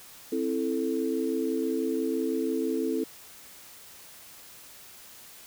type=chord; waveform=sine; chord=A minor; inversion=first; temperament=just; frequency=264 / 330 / 440 Hz; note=C4 / E4 / A4; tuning=+16 / +2 / 0 cents; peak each=-30 dBFS; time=0.32-3.04 s; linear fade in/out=5 ms; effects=white hiss -49 dBFS RMS until 5.46 s